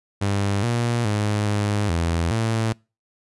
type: tone with pitch steps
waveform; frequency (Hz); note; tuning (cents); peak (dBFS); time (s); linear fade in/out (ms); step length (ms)
sawtooth; 100 / 118.7 / 104.7 / 103.4 / 83.8 / 112.3; G2 / A#2 / G#2 / G#2 / E2 / A2; +35 / +32 / +15 / -7 / +29 / +36; -16; 0.21-2.73; 10; 420
effects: noise-tail reverb RT60 0.3 s tail -26 dB re dry + resampled to 24000 Hz